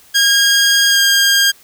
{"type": "tone with pitch glide", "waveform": "15% pulse", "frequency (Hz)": [1625, 1611], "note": ["G#6", "G6"], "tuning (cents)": [-38, 47], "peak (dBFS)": -3, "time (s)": [0.14, 1.52], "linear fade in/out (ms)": 20, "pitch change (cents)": -15, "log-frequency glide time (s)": [0.9, 0.98], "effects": ["white hiss -46 dBFS RMS until 1.63 s"]}